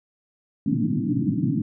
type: band-pass noise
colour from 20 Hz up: white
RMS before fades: -23 dBFS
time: 0.66-1.62 s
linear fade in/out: 5 ms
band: 110 to 310 Hz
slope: 96 dB/octave
effects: none